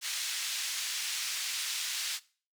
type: band-pass noise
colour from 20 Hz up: white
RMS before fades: -35 dBFS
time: 0.01-2.2 s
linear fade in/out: 50 ms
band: 2200 to 6200 Hz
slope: 12 dB/octave
effects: noise-tail reverb RT60 0.4 s tail -20 dB re dry